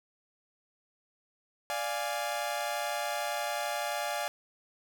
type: chord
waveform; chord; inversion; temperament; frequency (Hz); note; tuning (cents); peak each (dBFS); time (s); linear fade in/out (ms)
sawtooth; D diminished; none; equal; 587.3 / 698.5 / 830.6; D5 / F5 / Ab5; 0 / 0 / 0; -32; 1.7-4.28; 0
effects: none